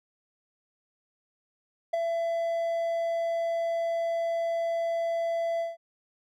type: tone with ADSR envelope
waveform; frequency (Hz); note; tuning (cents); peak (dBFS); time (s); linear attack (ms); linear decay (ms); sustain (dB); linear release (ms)
triangle; 670; E5; +28; -19; 1.93-5.77; 10; 9; -5; 170
effects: none

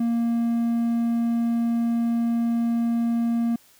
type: tone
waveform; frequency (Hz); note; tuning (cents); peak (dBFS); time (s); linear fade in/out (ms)
triangle; 233.1; A#3; 0; -18; 0-3.56; 5
effects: white hiss -56 dBFS RMS until 3.79 s

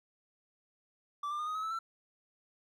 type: tone with pitch steps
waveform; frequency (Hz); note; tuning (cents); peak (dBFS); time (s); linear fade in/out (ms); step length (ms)
triangle; 1164 / 1191.9 / 1220.5 / 1249.7 / 1279.7 / 1310.3 / 1341.7; D6 / D6 / D#6 / D#6 / D#6 / E6 / E6; -16 / +25 / -34 / +7 / +48 / -11 / +30; -32; 1.23-1.79; 5; 80
effects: none

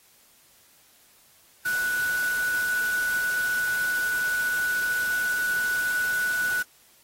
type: tone in noise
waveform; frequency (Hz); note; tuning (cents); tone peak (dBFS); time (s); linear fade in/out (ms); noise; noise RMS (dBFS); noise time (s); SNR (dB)
sine; 1479; F#6; -1; -23; 1.65-6.63; 10; white; -36; 1.65-6.63; +10
effects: white hiss -58 dBFS RMS until 7.03 s + AAC 48 kbps

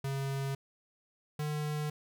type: tone pair in turn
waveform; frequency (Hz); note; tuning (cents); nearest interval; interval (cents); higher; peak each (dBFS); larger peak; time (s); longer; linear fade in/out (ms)
square; 136.8 / 150.32; C#3 / D3; -23 / +41; major second; 164; second; -33 / -33; neither; 0.04-0.55 / 1.39-1.9; neither; 5
effects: none

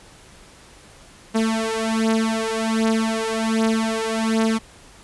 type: beating tone pair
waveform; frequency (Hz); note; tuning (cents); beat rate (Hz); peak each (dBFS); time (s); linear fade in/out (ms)
sawtooth; 222.2 / 223.5; A3 / A3; +17 / +27; 1.3; -18; 1.34-4.59; 20
effects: pink hiss -47 dBFS RMS until 5.03 s + resampled to 24000 Hz

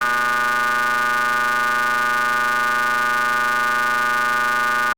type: ring-modulated tone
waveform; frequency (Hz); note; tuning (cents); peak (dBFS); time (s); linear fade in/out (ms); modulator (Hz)
40% pulse; 123; B2; -7; -13; 0.01-4.93; 5; 1340
effects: Opus 48 kbps

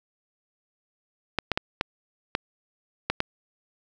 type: clicks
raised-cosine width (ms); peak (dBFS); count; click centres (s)
0.3; -7; 7; 1.387 / 1.517 / 1.575 / 1.811 / 2.351 / 3.1 / 3.204
effects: none

